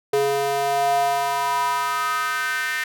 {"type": "tone with high-pass filter sweep", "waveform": "square", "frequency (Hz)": 139.8, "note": "C#3", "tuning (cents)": 15, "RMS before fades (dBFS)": -22, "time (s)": [0.13, 2.84], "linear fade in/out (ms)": 5, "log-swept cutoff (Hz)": [460, 1800], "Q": 4.9, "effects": []}